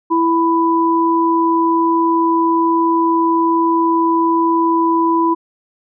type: tone pair together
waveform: sine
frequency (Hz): 331.4 / 993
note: E4 / B5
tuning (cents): +9 / +9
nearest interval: octave + perfect fifth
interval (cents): 1900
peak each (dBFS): -14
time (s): 0.1-5.35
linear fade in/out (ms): 20
effects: none